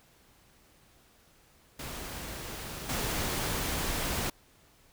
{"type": "noise with level steps", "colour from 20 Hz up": "pink", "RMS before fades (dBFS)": [-40, -32], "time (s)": [1.79, 4.3], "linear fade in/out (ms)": 5, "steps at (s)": 2.89, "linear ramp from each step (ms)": 5, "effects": ["pink hiss -62 dBFS RMS until 4.92 s"]}